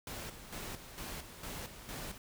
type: noise with tremolo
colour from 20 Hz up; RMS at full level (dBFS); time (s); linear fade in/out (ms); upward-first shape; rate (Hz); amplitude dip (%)
pink; -43; 0.07-2.18; 2; square; 2.2; 60
effects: none